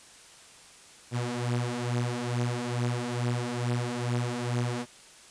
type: beating tone pair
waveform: sawtooth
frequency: 120 / 122.3 Hz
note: B2 / B2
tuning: -49 / -16 cents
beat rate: 2.3 Hz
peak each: -28 / -26 dBFS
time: 1.11-4.86 s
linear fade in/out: 50 ms
effects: white hiss -52 dBFS RMS until 5.3 s + resampled to 22050 Hz